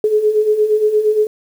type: beating tone pair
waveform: sine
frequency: 420 / 428.6 Hz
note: G#4 / A4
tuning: +19 / -45 cents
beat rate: 8.6 Hz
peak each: -18 / -12 dBFS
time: 0.04-1.27 s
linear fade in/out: 2 ms
effects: 7-bit